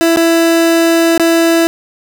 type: tone with dropouts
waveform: 30% pulse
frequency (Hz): 332.1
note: E4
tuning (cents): +13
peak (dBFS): -5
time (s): 0.01-1.67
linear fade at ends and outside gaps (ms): 0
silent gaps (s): 0.161-0.171 / 1.178-1.197
effects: none